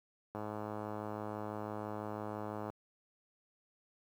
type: click train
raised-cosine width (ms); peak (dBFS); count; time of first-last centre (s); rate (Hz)
1; -27; 250; 0.35-2.699; 106
effects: high-pass 60 Hz 12 dB/octave + 10-bit